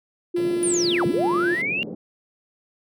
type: tone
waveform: sine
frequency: 349.2 Hz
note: F4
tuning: in tune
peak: -20 dBFS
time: 0.34-1.55 s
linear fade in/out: 10 ms
type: tone with vibrato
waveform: 5% pulse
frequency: 336 Hz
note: E4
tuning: 33 cents sharp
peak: -27 dBFS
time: 0.36-1.62 s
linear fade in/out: 5 ms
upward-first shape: square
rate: 1.2 Hz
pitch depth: 8 cents each way
type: band-pass noise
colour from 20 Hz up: pink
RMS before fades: -34 dBFS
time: 0.37-1.95 s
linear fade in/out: 5 ms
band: 160 to 490 Hz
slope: 24 dB/octave
type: linear two-way sweep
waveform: sine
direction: down then up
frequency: 9710 to 115.9 to 2828 Hz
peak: -22 dBFS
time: 0.63-1.83 s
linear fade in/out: 0 ms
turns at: 1.06 s
effects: none